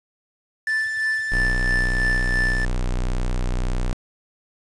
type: tone with tremolo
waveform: triangle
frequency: 1760 Hz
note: A6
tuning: in tune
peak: -17 dBFS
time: 0.67-2.65 s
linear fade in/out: 2 ms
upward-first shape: sine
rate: 3 Hz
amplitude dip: 45%
type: tone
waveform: square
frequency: 30.87 Hz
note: B0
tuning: in tune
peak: -21 dBFS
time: 1.32-3.93 s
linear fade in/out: 0 ms
effects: resampled to 22050 Hz + 7-bit